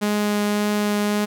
sawtooth tone with vibrato, 207.7 Hz, G#3, in tune, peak -15 dBFS, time 0.01-1.26 s, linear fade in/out 20 ms, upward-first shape triangle, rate 1.8 Hz, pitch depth 8 cents each way, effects none

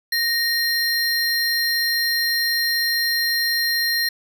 square tone pair together, 1861 / 4174 Hz, A#6 / C8, -3 / -5 cents, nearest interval octave + major second, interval 1398 cents, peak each -22 dBFS, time 0.12-4.09 s, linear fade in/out 5 ms, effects none

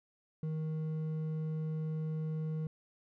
sine tone with hard clipping, 157 Hz, D#3, 16 cents sharp, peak -35 dBFS, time 0.43-2.67 s, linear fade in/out 2 ms, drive 5 dB, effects none

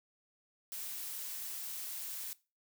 blue noise, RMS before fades -42 dBFS, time 0.72-2.33 s, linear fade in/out 0 ms, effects noise-tail reverb RT60 0.3 s tail -20 dB re dry

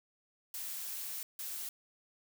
blue noise bursts at uneven times, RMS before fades -41 dBFS, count 2, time 0.54-1.23 / 1.39-1.69 s, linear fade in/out 2 ms, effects none

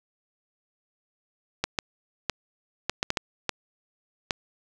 clicks, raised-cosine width 0.2 ms, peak -7 dBFS, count 9, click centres 1.64 / 1.788 / 2.297 / 2.896 / 3.029 / 3.104 / 3.172 / 3.493 / 4.308 s, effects none

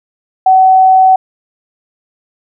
sine tone, 755 Hz, F#5, 35 cents sharp, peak -3 dBFS, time 0.46-1.16 s, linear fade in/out 5 ms, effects none

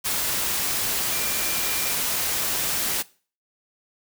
sine tone in noise, 2379 Hz, D7, 22 cents sharp, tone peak -35 dBFS, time 1.11-1.94 s, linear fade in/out 20 ms, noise white, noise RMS -25 dBFS, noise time 0.04-3.03 s, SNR -13 dB, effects noise-tail reverb RT60 0.4 s tail -21 dB re dry

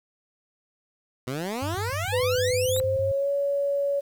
15% pulse exponential sweep, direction up, 121 to 4041 Hz, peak -22 dBFS, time 1.27-2.8 s, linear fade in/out 5 ms
sine tone bursts, 97.4 Hz, G2, 11 cents flat, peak -29 dBFS, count 10, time 1.62-3.118 s, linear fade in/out 5 ms, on 130 ms, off 22 ms
sine tone with pitch glide, 502 to 563.5 Hz, B4 to C#5, +28 to +28 cents, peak -22 dBFS, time 2.12-4.01 s, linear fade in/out 20 ms, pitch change +200 cents, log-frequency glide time 2.58-3.3 s
clicks, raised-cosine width 0.5 ms, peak -25 dBFS, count 2, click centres 2.764 / 2.801 s
effects 9-bit

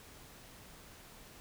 silence, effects pink hiss -55 dBFS RMS until 1.4 s

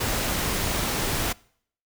pink noise, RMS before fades -26 dBFS, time 0-1.33 s, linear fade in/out 10 ms, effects noise-tail reverb RT60 0.6 s tail -24 dB re dry

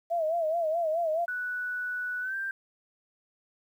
sine tone with vibrato, 654 Hz, E5, 14 cents flat, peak -25 dBFS, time 0.1-1.26 s, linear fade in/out 20 ms, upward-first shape sine, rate 4.7 Hz, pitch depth 100 cents each way
sine tone with pitch glide, 1480 to 1577.1 Hz, F#6 to G6, 0 to +10 cents, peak -30 dBFS, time 1.28-2.51 s, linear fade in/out 2 ms, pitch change +110 cents, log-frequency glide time 2.21-2.35 s
effects 10-bit

